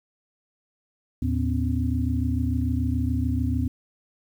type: tone cluster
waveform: sine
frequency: 77.7 / 110.5 / 252.2 / 279.1 Hz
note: D#2 / A2 / B3 / C#4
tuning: -2 / +8 / +36 / +12 cents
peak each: -25 / -27 / -27 / -33 dBFS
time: 1.22-3.68 s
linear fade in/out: 5 ms
effects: 9-bit